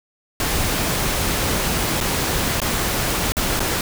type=noise with dropouts; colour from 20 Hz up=pink; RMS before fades=-21 dBFS; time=0.4-3.81 s; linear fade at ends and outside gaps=1 ms; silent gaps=2.004-2.01 / 2.602-2.617 / 3.321-3.368 / 3.595-3.603 s; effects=none